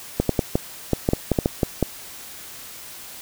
clicks, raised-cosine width 2 ms, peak -4 dBFS, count 12, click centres 0.2 / 0.293 / 0.392 / 0.555 / 0.933 / 1.089 / 1.134 / 1.317 / 1.388 / 1.459 / 1.632 / 1.827 s, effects white hiss -39 dBFS RMS until 3.21 s

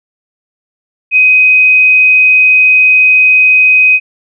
sine tone, 2514 Hz, D#7, 17 cents sharp, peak -3 dBFS, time 1.11-4 s, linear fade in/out 50 ms, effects none

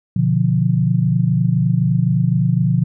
sine chord, B diminished, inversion none, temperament equal with one note detuned, 122.83 / 146.83 / 174.61 Hz, B2 / D3 / F3, -9 / 0 / 0 cents, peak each -17 / -18 / -17 dBFS, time 0.16-2.84 s, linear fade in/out 5 ms, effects none

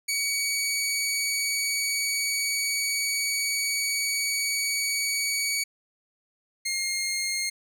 15% pulse tone pair in turn, 2258 / 2131 Hz, C#7 / C7, +31 / +31 cents, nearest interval minor second, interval 100 cents, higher first, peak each -18 / -20 dBFS, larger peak first, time 0.08-5.64 / 6.65-7.5 s, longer first, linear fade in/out 10 ms, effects none

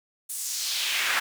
brown noise with high-pass filter sweep, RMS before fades -28 dBFS, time 0.29-1.2 s, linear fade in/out 10 ms, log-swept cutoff 9900 to 1500 Hz, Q 1.8, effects none

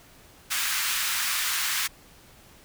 pink high-pass noise, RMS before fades -27 dBFS, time 0.5-1.88 s, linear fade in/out 20 ms, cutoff 1300 Hz, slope 24 dB/octave, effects pink hiss -53 dBFS RMS until 2.64 s

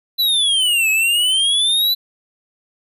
square exponential two-way sweep, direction down then up, 4018 to 2557 to 4018 Hz, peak -14 dBFS, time 0.18-1.95 s, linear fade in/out 20 ms, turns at 0.9 s, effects resampled to 32000 Hz

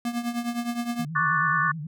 square tone with tremolo, 237.8 Hz, A#3, 35 cents sharp, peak -24 dBFS, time 0.05-1.05 s, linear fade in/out 2 ms, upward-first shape triangle, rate 9.7 Hz, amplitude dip 80%
sine tone with vibrato, 155.56 Hz, D#3, in tune, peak -31 dBFS, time 0.99-1.87 s, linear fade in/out 5 ms, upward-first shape sine, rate 9.4 Hz, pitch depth 120 cents each way
sine chord, D major seventh, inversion third, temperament equal, 1108.7 / 1174.7 / 1480 / 1760 Hz, C#6 / D6 / F#6 / A6, 0 / 0 / 0 / 0 cents, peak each -26 dBFS, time 1.15-1.72 s, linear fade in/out 10 ms
effects none

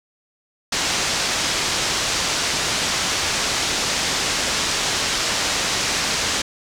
white low-pass noise, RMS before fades -22 dBFS, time 0.72-6.42 s, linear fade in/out 5 ms, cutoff 6800 Hz, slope 24 dB/octave, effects none

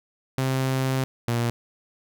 sawtooth tone pair in turn, 131.9 / 118.33 Hz, C3 / A#2, +14 / +26 cents, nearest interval major second, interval 188 cents, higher first, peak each -18 dBFS, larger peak neither, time 0.38-1.04 / 1.28-1.5 s, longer first, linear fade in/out 0 ms, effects none

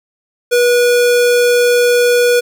square tone, 485.3 Hz, B4, 30 cents flat, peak -9 dBFS, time 0.51-2.41 s, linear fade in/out 20 ms, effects none

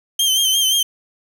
sawtooth tone with vibrato, 3136 Hz, G7, in tune, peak -11 dBFS, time 0.19-0.83 s, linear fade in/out 5 ms, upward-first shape sine, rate 5.7 Hz, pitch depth 50 cents each way, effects 8-bit

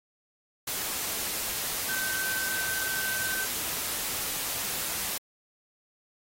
sine tone in noise, 1539 Hz, G6, 32 cents flat, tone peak -32 dBFS, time 1.89-3.45 s, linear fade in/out 5 ms, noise white, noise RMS -32 dBFS, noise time 0.67-5.18 s, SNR -3 dB, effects AAC 48 kbps

